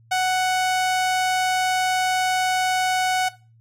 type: tone with low-pass filter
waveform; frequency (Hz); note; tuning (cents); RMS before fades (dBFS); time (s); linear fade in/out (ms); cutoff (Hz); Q
sawtooth; 742; F#5; +5; -21; 0.11-3.29; 10; 12000; 0.55
effects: noise-tail reverb RT60 0.3 s tail -17 dB re dry + added 114 Hz sine -51 dBFS peak until 3.6 s